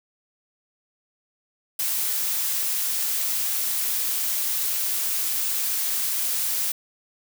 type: noise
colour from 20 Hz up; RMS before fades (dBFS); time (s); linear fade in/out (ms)
blue; -25; 1.79-6.72; 5
effects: none